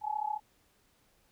sine tone with amplitude modulation, 850 Hz, G#5, 40 cents sharp, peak -27 dBFS, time 0.01-0.4 s, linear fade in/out 50 ms, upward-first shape sine, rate 34.2 Hz, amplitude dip 90%, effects pink hiss -69 dBFS RMS until 1.31 s

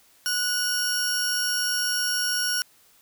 sawtooth tone pair together, 1469 / 5562 Hz, F#6 / F8, -13 / -8 cents, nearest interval octave + major seventh, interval 2305 cents, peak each -23 dBFS, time 0.26-2.62 s, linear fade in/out 0 ms, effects white hiss -58 dBFS RMS until 3.01 s

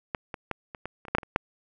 clicks, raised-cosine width 0.5 ms, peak -13 / -19 / -14 / -23 / -19 / -29 / -24 / -7 / -8 / -27 / -6 dBFS, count 11, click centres 0.148 / 0.342 / 0.513 / 0.748 / 0.856 / 1.052 / 1.083 / 1.15 / 1.184 / 1.232 / 1.361 s, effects none

